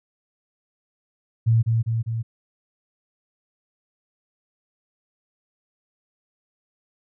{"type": "tone with echo", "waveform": "sine", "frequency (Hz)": 114, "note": "A#2", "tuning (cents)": -38, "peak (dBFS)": -14, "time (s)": [1.46, 1.63], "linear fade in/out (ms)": 20, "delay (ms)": 200, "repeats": 3, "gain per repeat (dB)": -3, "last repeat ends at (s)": 2.23, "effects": []}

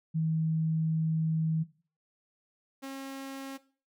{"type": "tone pair in turn", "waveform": ["sine", "sawtooth"], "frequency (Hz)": [159.9, 270.7], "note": ["D#3", "C#4"], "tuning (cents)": [48, -41], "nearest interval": "major sixth", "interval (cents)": 911, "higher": "second", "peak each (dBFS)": [-26, -34], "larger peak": "first", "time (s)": [[0.14, 1.64], [2.82, 3.58]], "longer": "first", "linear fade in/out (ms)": 20, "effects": ["noise-tail reverb RT60 0.4 s tail -17 dB re dry"]}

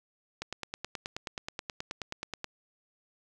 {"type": "click train", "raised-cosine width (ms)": 0.2, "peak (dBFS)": -18, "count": 20, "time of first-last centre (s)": [0.42, 2.443], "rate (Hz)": 9.39, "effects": []}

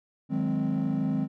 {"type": "chord", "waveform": "triangle", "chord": "Ab dominant seventh", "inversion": "second", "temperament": "equal with one note detuned", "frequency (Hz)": [155.56, 183.19, 207.7, 261.6], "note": ["Eb3", "Gb3", "Ab3", "C4"], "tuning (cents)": [0, -17, 0, 0], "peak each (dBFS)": [-28, -30, -27, -26], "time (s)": [0.29, 1.28], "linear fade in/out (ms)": 50, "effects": ["tanh soft clip ceiling -18 dBFS"]}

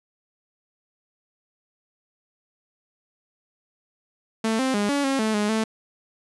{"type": "tone with pitch steps", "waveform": "sawtooth", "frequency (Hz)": [222.5, 262.2, 205.2, 283.7, 270.6, 218.4, 208.4, 220.5], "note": ["A3", "C4", "G#3", "C#4", "C#4", "A3", "G#3", "A3"], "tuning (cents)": [20, 4, -21, 40, -42, -13, 6, 4], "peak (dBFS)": -17, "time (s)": [4.44, 5.64], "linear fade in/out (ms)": 5, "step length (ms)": 150, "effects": ["resampled to 24000 Hz"]}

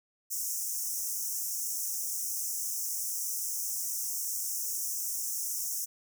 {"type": "high-pass noise", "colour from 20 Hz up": "pink", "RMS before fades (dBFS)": -34, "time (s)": [0.3, 5.86], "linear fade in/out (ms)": 20, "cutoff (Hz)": 5500, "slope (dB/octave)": 96, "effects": []}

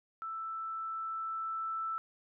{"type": "tone with level ramp", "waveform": "sine", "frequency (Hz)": 1323, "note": "E6", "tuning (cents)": 6, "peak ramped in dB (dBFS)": [-37, -33], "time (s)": [0.22, 1.98], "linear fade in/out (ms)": 0, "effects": []}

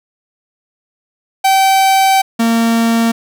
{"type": "tone pair in turn", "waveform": "45% pulse", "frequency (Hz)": [772, 229.5], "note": ["G5", "A#3"], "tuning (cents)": [-27, -27], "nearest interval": "octave + major sixth", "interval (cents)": 2100, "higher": "first", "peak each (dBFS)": [-8, -10], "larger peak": "first", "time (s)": [[1.44, 2.22], [2.39, 3.12]], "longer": "first", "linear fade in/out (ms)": 10, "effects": []}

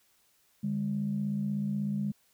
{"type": "tone pair together", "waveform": "sine", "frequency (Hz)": [146.83, 203.2], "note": ["D3", "G#3"], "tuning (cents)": [0, -38], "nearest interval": "tritone", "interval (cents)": 562, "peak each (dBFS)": [-34, -29], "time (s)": [0.63, 2.12], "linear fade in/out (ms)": 10, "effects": ["tanh soft clip ceiling -21 dBFS", "white hiss -68 dBFS RMS until 2.33 s"]}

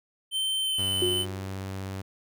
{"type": "tone with pitch glide", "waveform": "square", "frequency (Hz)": [3100, 3038], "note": ["G7", "F#7"], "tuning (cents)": [-20, 45], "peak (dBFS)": -26, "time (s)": [0.31, 1.26], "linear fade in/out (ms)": 50, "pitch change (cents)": -35, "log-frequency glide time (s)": [0.61, 0.85]}
{"type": "tone", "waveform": "sawtooth", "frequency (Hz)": 96, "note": "G2", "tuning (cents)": -36, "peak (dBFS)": -29, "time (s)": [0.78, 2.02], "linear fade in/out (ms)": 10}
{"type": "tone with exponential decay", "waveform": "sine", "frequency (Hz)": 361.3, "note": "F#4", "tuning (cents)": -41, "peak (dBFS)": -22, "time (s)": [1.02, 1.62], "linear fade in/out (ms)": 1, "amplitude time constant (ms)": 130}
{"effects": []}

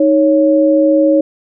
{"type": "tone pair together", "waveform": "sine", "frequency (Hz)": [311.9, 554.4], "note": ["D#4", "C#5"], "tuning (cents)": [4, 0], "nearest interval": "minor seventh", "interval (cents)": 996, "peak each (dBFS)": -10, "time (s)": [0, 1.21], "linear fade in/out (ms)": 5, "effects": []}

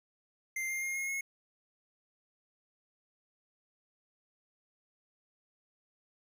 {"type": "tone with pitch steps", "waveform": "square", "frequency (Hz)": [2093, 2112, 2132, 2152, 2172], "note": ["C7", "C7", "C7", "C7", "C#7"], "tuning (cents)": [0, 16, 32, 48, -36], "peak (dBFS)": -34, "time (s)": [0.56, 1.21], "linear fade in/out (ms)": 5, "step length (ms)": 130, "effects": []}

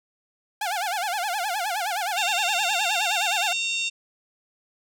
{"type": "tone with vibrato", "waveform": "sawtooth", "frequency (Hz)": 772, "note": "G5", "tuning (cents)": -27, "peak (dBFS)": -21, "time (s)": [0.61, 3.53], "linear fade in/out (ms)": 5, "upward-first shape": "sine", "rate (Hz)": 9.6, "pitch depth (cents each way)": 200}
{"type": "harmonic tone", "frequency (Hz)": 912, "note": "A#5", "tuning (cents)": -38, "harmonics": [3, 4, 5, 6, 7, 8, 9], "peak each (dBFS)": [-26, -29, -40, -39, -41, -36, -42], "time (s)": [2.16, 3.9], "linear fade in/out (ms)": 20}
{"effects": []}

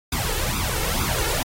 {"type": "noise with flanger", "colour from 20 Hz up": "pink", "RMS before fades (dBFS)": -24, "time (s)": [0.12, 1.43], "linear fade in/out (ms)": 5, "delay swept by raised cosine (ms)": [0.81, 2.31], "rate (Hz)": 2.2, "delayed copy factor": 0.8, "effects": ["AAC 48 kbps"]}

